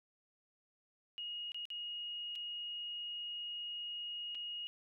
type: tone with dropouts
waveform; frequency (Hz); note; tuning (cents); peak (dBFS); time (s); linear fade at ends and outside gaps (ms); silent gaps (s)
sine; 2875; F7; +50; -40; 1.18-4.67; 0; 1.519-1.545 / 1.654-1.703 / 2.354-2.358 / 4.348-4.352
effects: none